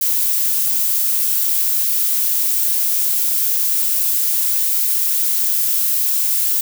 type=noise; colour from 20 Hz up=violet; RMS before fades=-17 dBFS; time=0.01-6.61 s; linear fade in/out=5 ms; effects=none